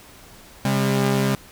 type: tone pair together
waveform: sawtooth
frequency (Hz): 133.8 / 201.3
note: C3 / G3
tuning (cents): +39 / +46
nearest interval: perfect fifth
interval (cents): 707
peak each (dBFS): -17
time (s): 0.65-1.35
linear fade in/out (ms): 2
effects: pink hiss -46 dBFS RMS until 1.51 s